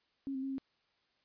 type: tone with pitch steps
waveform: sine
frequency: 273.2 / 263.9 / 270.1 / 268.2 Hz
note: C#4 / C4 / C#4 / C4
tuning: -25 / +15 / -45 / +43 cents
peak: -35 dBFS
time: 0.27-0.582 s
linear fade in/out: 0 ms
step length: 78 ms
effects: white hiss -75 dBFS RMS until 1.24 s + resampled to 11025 Hz